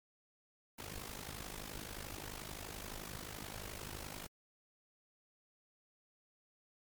pink noise with amplitude modulation, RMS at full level -43 dBFS, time 0.78-4.27 s, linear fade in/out 10 ms, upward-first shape sine, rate 51.5 Hz, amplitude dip 80%, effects MP3 96 kbps

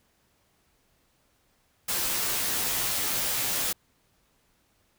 white noise with comb filter, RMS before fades -28 dBFS, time 1.88-3.73 s, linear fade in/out 10 ms, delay 13 ms, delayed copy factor -0.9, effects pink hiss -68 dBFS RMS until 4.98 s

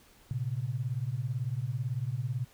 sine beating tone pair, 115.5 / 133.5 Hz, A#2 / C3, -16 / +35 cents, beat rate 18 Hz, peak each -33 / -33 dBFS, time 0.31-2.45 s, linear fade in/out 0 ms, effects pink hiss -60 dBFS RMS until 2.53 s

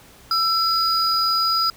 triangle tone pair together, 1330 / 4929 Hz, E6 / D#8, +15 / -17 cents, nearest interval octave + major seventh, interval 2268 cents, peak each -18 dBFS, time 0.31-1.7 s, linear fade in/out 2 ms, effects tanh soft clip ceiling -8 dBFS + pink hiss -48 dBFS RMS until 1.76 s

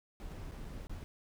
brown noise with dropouts, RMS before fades -44 dBFS, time 0.2-1.04 s, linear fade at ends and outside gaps 0 ms, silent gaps 0.319-0.323 / 0.513-0.518 / 0.646-0.65 / 0.87-0.895 s, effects none

